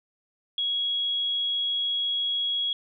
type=tone; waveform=sine; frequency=3322 Hz; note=G#7; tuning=in tune; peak=-24 dBFS; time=0.58-2.73 s; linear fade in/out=2 ms; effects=none